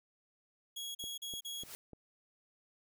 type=tone bursts; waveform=sawtooth; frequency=3322 Hz; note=G#7; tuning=in tune; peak=-37 dBFS; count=4; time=0.76-1.637 s; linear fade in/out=10 ms; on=190 ms; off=39 ms
type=click train; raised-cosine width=2 ms; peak=-37 dBFS; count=4; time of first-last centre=1.04-1.933 s; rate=3.36 Hz
type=noise with exponential growth; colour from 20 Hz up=white; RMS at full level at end=-45 dBFS; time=1.42-1.75 s; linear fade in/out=0 ms; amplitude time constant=71 ms
effects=none